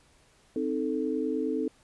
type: chord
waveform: sine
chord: A diminished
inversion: first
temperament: equal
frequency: 261.6 / 311.1 / 440 Hz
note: C4 / Eb4 / A4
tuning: 0 / 0 / 0 cents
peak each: -31 dBFS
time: 0.56-1.68 s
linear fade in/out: 2 ms
effects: pink hiss -62 dBFS RMS until 1.83 s + resampled to 24000 Hz